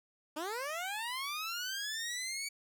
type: linear sweep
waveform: 15% pulse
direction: up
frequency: 289.2 to 2274 Hz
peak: -30 dBFS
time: 0.36-2.49 s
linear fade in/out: 10 ms
effects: none